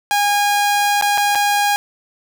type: tone with dropouts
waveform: sawtooth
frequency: 818 Hz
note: G#5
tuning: 26 cents flat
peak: -10 dBFS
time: 0.11-1.76 s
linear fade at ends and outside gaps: 0 ms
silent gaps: 1.012-1.023 / 1.176-1.18 / 1.35-1.355 s
effects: none